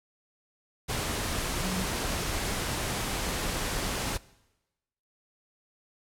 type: tone in noise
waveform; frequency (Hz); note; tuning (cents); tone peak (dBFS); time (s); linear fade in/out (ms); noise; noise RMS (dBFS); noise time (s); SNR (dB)
sine; 185.2; F#3; +2; -31; 1.62-1.85; 20; pink; -31; 0.88-4.18; -3
effects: noise-tail reverb RT60 1.0 s tail -21 dB re dry + low-pass 12000 Hz 12 dB/octave